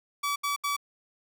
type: tone bursts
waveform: sawtooth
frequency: 1146 Hz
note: D6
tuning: 43 cents flat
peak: -23 dBFS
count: 3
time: 0.23-0.766 s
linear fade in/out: 10 ms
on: 130 ms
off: 73 ms
effects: none